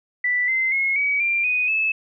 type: tone with pitch steps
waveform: sine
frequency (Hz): 1975.5 / 2069 / 2167 / 2269 / 2377 / 2489 / 2607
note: B6 / C7 / C#7 / C#7 / D7 / D#7 / E7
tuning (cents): 0 / -20 / -40 / +40 / +20 / 0 / -20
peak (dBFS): -18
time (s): 0.24-1.92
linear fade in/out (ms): 5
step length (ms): 240
effects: none